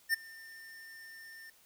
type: tone with ADSR envelope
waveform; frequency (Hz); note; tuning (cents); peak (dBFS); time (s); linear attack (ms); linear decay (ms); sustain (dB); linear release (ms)
square; 1804; A6; +43; -25; 0.09-1.5; 46; 12; -24; 4
effects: white hiss -64 dBFS RMS until 1.65 s